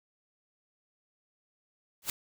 white noise with exponential growth, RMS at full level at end -27 dBFS, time 2.02-2.1 s, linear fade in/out 2 ms, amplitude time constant 17 ms, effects none

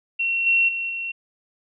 sine tone with level steps, 2725 Hz, F7, 43 cents flat, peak -20 / -15 / -24 / -26 dBFS, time 0.19-1.12 s, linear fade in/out 10 ms, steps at 0.46 / 0.68 / 0.89 s, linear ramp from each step 10 ms, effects none

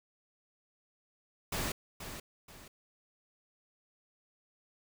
pink noise with echo, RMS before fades -35 dBFS, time 1.52-1.72 s, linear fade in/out 5 ms, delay 480 ms, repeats 2, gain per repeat -9 dB, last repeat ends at 2.68 s, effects none

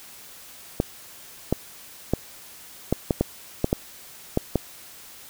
clicks, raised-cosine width 2 ms, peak -6 dBFS, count 10, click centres 0.801 / 1.526 / 2.136 / 2.926 / 3.108 / 3.21 / 3.644 / 3.729 / 4.374 / 4.557 s, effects white hiss -45 dBFS RMS until 5.29 s

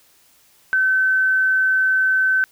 sine tone, 1530 Hz, G6, 42 cents flat, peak -14 dBFS, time 0.73-2.44 s, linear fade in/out 0 ms, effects white hiss -55 dBFS RMS until 2.51 s

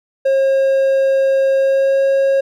triangle tone with pitch glide, 539 to 544 Hz, C#5 to C#5, -49 to -33 cents, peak -9 dBFS, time 0.25-2.41 s, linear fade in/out 10 ms, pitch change +16 cents, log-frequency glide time 1.56-2.02 s, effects none

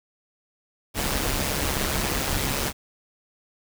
pink noise with amplitude modulation, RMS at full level -23 dBFS, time 0.94-2.73 s, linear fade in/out 50 ms, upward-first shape sine, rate 139 Hz, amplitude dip 60%, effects none

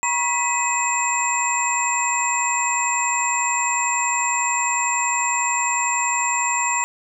sine tone cluster, 954 / 1085 / 1975 / 2549 / 7370 Hz, A#5 / C#6 / B6 / D#7 / A#8, +40 / -37 / 0 / +41 / -21 cents, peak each -23 / -28 / -28 / -26 / -23 dBFS, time 0.03-6.84 s, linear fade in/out 0 ms, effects none

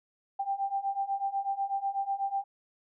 sine beating tone pair, 784 / 792.1 Hz, G5 / G5, 0 / +18 cents, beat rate 8.1 Hz, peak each -33 / -31 dBFS, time 0.39-2.44 s, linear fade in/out 10 ms, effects none

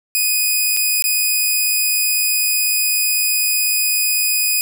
5% pulse tone with dropouts, 2487 Hz, D#7, 1 cent flat, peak -5 dBFS, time 0.15-4.61 s, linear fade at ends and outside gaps 0 ms, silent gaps 0.766-0.771 / 1.023-1.041 s, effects none

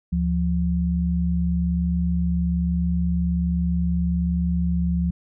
sine tone pair together, 73.41 / 174.61 Hz, D2 / F3, 0 / 0 cents, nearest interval octave + minor third, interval 1500 cents, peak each -23 / -21 dBFS, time 0.12-5.11 s, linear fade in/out 10 ms, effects none

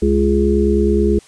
harmonic tone, 69.3 Hz, C#2, in tune, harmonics 1 / 3 / 5 / 6, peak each -17 / -17 / -17 / -17 dBFS, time 0.02-1.19 s, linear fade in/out 5 ms, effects white hiss -46 dBFS RMS until 1.27 s + resampled to 22050 Hz

